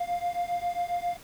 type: beating tone pair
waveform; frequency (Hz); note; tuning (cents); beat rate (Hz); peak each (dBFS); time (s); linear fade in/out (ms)
triangle; 698.5 / 705.9; F5 / F5; 0 / +18; 7.4; -28 / -29; 0-1.17; 10
effects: pink hiss -50 dBFS RMS until 1.23 s